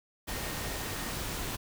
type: tone in noise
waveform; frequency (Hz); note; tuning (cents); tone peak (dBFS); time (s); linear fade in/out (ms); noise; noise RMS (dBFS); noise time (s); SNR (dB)
sine; 1850; A#6; -14; -47; 0.27-1.13; 20; pink; -36; 0.27-1.57; -14
effects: none